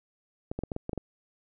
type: clicks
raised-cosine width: 2 ms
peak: -19 dBFS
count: 8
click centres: 0.515 / 0.59 / 0.636 / 0.718 / 0.764 / 0.894 / 0.932 / 0.977 s
effects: none